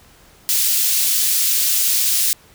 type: high-pass noise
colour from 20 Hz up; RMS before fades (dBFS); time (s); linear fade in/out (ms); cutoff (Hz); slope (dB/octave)
white; -17; 0.49-2.33; 0; 3500; 12
effects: pink hiss -49 dBFS RMS until 2.54 s